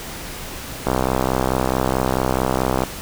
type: click train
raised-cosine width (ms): 1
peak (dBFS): -4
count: 128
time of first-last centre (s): 0.87-2.836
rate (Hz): 64.6
effects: pink hiss -32 dBFS RMS until 3.01 s